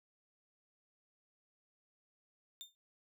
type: tone with exponential decay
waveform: 35% pulse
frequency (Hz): 3610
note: A7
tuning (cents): +44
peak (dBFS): -40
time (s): 2.61-2.75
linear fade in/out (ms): 0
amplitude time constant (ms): 29
effects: none